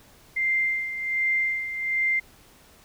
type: tone with tremolo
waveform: sine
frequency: 2093 Hz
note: C7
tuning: in tune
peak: -20 dBFS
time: 0.36-2.2 s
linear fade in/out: 10 ms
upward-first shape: sine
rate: 1.3 Hz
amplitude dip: 65%
effects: pink hiss -54 dBFS RMS until 2.84 s